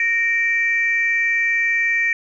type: tone pair together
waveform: sine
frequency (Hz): 1852.5 / 2334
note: A#6 / D7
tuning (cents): -11 / -11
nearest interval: major third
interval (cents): 400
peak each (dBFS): -18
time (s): 0-2.13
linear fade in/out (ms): 2
effects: tanh soft clip ceiling -8 dBFS